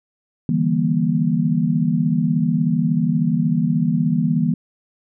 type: chord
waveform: sine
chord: E half-diminished seventh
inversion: third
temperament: just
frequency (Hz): 148.33 / 164.81 / 197.78 / 237.3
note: D3 / E3 / G3 / Bb3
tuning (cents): +18 / 0 / +16 / +31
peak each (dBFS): -24 / -19 / -23 / -20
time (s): 0.49-4.54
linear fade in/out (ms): 2
effects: none